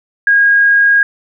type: tone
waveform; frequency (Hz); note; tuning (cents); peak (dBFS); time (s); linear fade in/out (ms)
sine; 1634; G#6; -29; -6; 0.27-1.03; 2
effects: none